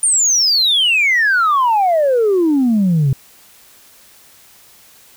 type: exponential sweep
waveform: sine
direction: down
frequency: 9210 to 129.1 Hz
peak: -9 dBFS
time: 0.03-3.13 s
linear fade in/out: 2 ms
effects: tanh soft clip ceiling -8 dBFS + white hiss -46 dBFS RMS until 5.16 s